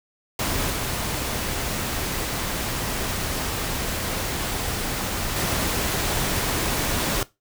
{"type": "noise with level steps", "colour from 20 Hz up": "pink", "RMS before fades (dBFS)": [-25, -27, -24], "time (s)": [0.39, 7.23], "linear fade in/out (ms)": 2, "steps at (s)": [0.7, 5.36], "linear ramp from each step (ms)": 2, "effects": ["noise-tail reverb RT60 0.2 s tail -18 dB re dry"]}